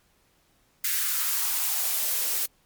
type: noise with high-pass filter sweep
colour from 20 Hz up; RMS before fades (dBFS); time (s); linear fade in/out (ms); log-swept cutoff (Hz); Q
blue; -26; 0.84-2.46; 5; 1800 to 350; 2.4
effects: pink hiss -65 dBFS RMS until 2.65 s + MP3 96 kbps